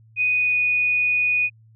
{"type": "tone with pitch glide", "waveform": "sine", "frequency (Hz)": [2489, 2475], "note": ["D#7", "D#7"], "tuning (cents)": [0, -10], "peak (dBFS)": -17, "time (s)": [0.16, 1.5], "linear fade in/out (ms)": 50, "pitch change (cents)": -10, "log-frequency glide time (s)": [0.28, 0.57], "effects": ["added 111 Hz sine -49 dBFS peak until 1.75 s"]}